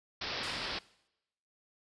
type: low-pass noise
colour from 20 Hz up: white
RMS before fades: -38 dBFS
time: 0.21-0.79 s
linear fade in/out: 5 ms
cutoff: 5300 Hz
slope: 96 dB/octave
type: noise with exponential decay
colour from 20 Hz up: white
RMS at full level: -43 dBFS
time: 0.43-1.08 s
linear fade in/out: 5 ms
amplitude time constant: 140 ms
effects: noise-tail reverb RT60 0.9 s tail -23 dB re dry + resampled to 22050 Hz